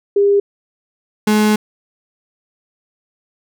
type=tone pair in turn; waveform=sine / 35% pulse; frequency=402.7 / 212.6 Hz; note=G4 / G#3; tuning=+47 / +41 cents; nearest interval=major seventh; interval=1106 cents; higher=first; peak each=-9 dBFS; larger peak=neither; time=0.16-0.4 / 1.27-1.56 s; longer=second; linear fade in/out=5 ms; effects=none

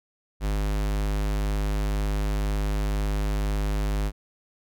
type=tone; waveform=square; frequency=51 Hz; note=G#1; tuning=31 cents flat; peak=-24 dBFS; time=0.4-4.12 s; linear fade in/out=50 ms; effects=none

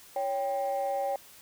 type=tone pair together; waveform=sine; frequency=557 / 787.7 Hz; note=C#5 / G5; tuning=+8 / +8 cents; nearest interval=tritone; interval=600 cents; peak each=-29 / -29 dBFS; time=0.16-1.16 s; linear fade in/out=2 ms; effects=tanh soft clip ceiling -23 dBFS + white hiss -53 dBFS RMS until 1.41 s

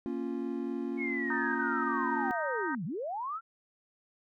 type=chord; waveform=triangle; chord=Bb minor; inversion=none; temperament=equal; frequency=233.1 / 277.2 / 349.2 Hz; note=Bb3 / Db4 / F4; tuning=0 / 0 / 0 cents; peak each=-35 / -34 / -35 dBFS; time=0.06-2.31 s; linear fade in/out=0 ms
type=linear two-way sweep; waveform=sine; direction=down then up; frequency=2217 to 143.1 to 1388 Hz; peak=-33 dBFS; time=0.97-3.41 s; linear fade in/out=50 ms; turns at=2.85 s
type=harmonic tone; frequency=311.1 Hz; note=D#4; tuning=in tune; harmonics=3 / 4 / 5 / 6; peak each=-36 / -39 / -36 / -41 dBFS; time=1.3-2.75 s; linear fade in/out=2 ms
effects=none

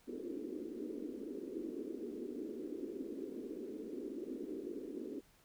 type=band-pass noise; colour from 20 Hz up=white; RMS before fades=-44 dBFS; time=0.07-5.21 s; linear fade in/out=20 ms; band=240 to 420 Hz; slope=48 dB/octave; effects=pink hiss -68 dBFS RMS until 5.44 s

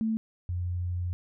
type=tone pair in turn; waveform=sine; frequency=221.7 / 88.75 Hz; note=A3 / F2; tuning=+13 / +28 cents; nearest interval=octave + major third; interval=1585 cents; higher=first; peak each=-25 / -28 dBFS; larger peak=first; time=0.01-0.17 / 0.49-1.13 s; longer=second; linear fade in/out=0 ms; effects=none

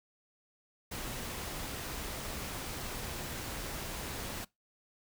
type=noise; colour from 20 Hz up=pink; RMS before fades=-40 dBFS; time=0.91-4.45 s; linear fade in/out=10 ms; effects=noise-tail reverb RT60 0.2 s tail -23 dB re dry

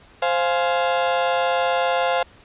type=chord; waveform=35% pulse; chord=F minor; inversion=second; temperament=just; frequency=523.8 / 698.5 / 838.1 Hz; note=C5 / F5 / Ab5; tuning=+2 / 0 / +16 cents; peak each=-20 / -20 / -24 dBFS; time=0.22-2.23 s; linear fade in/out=5 ms; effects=pink hiss -50 dBFS RMS until 2.44 s + resampled to 8000 Hz

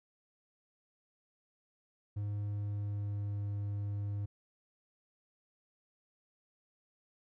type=tone with pitch glide; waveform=triangle; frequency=102.9 to 101.84 Hz; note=G#2 to G#2; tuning=-16 to -33 cents; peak=-32 dBFS; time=2.16-4.26 s; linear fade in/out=10 ms; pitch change=-17 cents; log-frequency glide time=2.4-3.44 s; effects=none

